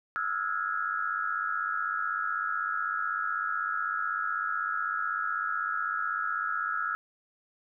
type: tone cluster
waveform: sine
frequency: 1278 / 1338 / 1434 / 1657 Hz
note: D#6 / E6 / F6 / G#6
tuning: +46 / +25 / +45 / -4 cents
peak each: -36 / -32 / -33 / -36 dBFS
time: 0.16-6.95 s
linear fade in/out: 0 ms
effects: none